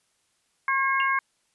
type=harmonic tone; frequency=540 Hz; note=C#5; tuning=45 cents flat; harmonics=2 / 3 / 4; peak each=-24 / -26 / -27 dBFS; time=0.68-1.19 s; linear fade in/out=2 ms
type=tone with exponential decay; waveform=sine; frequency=2794 Hz; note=F7; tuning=in tune; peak=-25 dBFS; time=1-1.12 s; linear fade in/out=1 ms; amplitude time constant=24 ms
effects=white hiss -70 dBFS RMS until 1.54 s + resampled to 24000 Hz

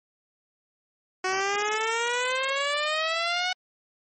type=exponential sweep; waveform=10% pulse; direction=up; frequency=370 to 741 Hz; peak=-16 dBFS; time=1.24-3.53 s; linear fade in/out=5 ms; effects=MP3 32 kbps

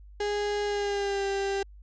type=tone with pitch glide; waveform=35% pulse; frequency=412.4 to 394.5 Hz; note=G#4 to G4; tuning=-12 to +11 cents; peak=-25 dBFS; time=0.2-1.63 s; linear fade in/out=5 ms; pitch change=-77 cents; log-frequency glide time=0.64-1.26 s; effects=added 50 Hz sine -46 dBFS peak until 1.82 s + resampled to 16000 Hz

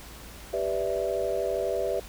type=chord; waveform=sine; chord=E minor seventh; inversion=first; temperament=equal; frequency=392 / 493.9 / 587.3 / 659.3 Hz; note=G4 / B4 / D5 / E5; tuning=0 / 0 / 0 / 0 cents; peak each=-31 dBFS; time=0.53-2 s; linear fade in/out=5 ms; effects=added 55 Hz sine -46 dBFS peak until 2.08 s + pink hiss -46 dBFS RMS until 2.08 s

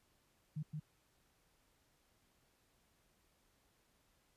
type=tone with echo; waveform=sine; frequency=152.6 Hz; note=D#3; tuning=33 cents flat; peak=-38 dBFS; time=0.56-0.63 s; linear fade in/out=10 ms; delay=170 ms; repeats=1; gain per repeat=-2 dB; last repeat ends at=0.8 s; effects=pink hiss -75 dBFS RMS until 4.36 s + resampled to 32000 Hz

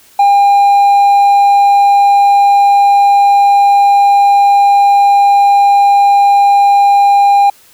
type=tone with hard clipping; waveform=triangle; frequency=804 Hz; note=G5; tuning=44 cents sharp; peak=-5 dBFS; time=0.19-7.5 s; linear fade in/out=5 ms; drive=5 dB; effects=white hiss -44 dBFS RMS until 7.73 s

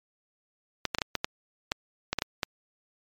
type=clicks; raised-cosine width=0.2 ms; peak=-9 dBFS; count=11; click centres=0.853 / 0.948 / 0.985 / 1.018 / 1.153 / 1.245 / 1.719 / 2.13 / 2.187 / 2.221 / 2.432 s; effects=MP3 96 kbps

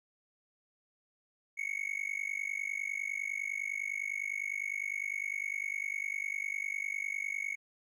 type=tone with amplitude modulation; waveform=triangle; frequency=2207 Hz; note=C#7; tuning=8 cents flat; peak=-28 dBFS; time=1.57-7.56 s; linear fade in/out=20 ms; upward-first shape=sine; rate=49.9 Hz; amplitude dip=100%; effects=none

